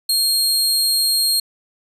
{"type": "tone", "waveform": "sawtooth", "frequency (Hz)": 4238, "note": "C8", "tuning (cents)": 21, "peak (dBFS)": -12, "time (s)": [0.09, 1.4], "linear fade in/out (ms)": 5, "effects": ["resampled to 32000 Hz"]}